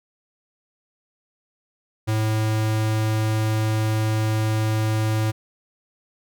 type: tone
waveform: square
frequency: 109.1 Hz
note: A2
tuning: 14 cents flat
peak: -20 dBFS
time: 2.07-5.32 s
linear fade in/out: 20 ms
effects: none